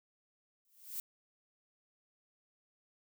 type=noise with exponential growth; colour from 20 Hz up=violet; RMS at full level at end=-37 dBFS; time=0.65-1 s; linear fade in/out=1 ms; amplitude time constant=74 ms; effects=none